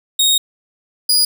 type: tone pair in turn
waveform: sawtooth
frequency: 3743 / 4902 Hz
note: A#7 / D#8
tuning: +6 / -27 cents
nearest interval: perfect fourth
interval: 467 cents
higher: second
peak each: -8 dBFS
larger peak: neither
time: 0.19-0.38 / 1.09-1.25 s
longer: first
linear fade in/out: 5 ms
effects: none